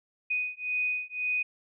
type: beating tone pair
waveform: sine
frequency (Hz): 2489 / 2490.9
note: D#7 / D#7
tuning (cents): 0 / +1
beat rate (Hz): 1.9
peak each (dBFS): -31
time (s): 0.3-1.43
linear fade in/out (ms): 10
effects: none